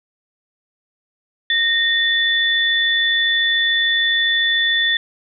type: tone pair together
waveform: sine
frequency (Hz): 1847 / 3487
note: A#6 / A7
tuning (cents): -16 / -16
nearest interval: major seventh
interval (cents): 1100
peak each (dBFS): -17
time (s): 1.5-4.97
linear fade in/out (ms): 2
effects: none